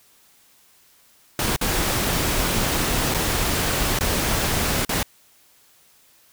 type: noise with dropouts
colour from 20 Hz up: pink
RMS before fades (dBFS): -22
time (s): 1.39-5.03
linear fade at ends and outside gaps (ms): 2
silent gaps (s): 1.563-1.612 / 3.141-3.145 / 3.989-4.008 / 4.85-4.892
effects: white hiss -56 dBFS RMS until 6.32 s